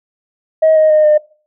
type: tone with pitch steps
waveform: sine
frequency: 634 / 624.2 / 614.5 / 605 Hz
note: D#5 / D#5 / D#5 / D#5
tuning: +32 / +5 / -22 / -49 cents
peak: -5 dBFS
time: 0.62-1.18 s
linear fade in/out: 10 ms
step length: 140 ms
effects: noise-tail reverb RT60 0.4 s tail -21 dB re dry + tanh soft clip ceiling -3 dBFS